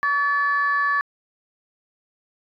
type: tone pair together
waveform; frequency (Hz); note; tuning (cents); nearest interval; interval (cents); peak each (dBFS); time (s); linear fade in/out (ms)
sine; 1137 / 1733.5; C#6 / A6; +44 / -26; perfect fifth; 730; -20; 0.03-1.01; 0
effects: tanh soft clip ceiling -12 dBFS